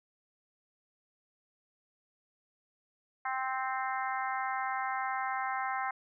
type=harmonic tone; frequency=261.6 Hz; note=C4; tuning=in tune; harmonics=3 / 4 / 5 / 6 / 7 / 8; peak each=-35 / -37 / -39 / -41 / -42 / -43 dBFS; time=3.25-5.91 s; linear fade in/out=5 ms; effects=none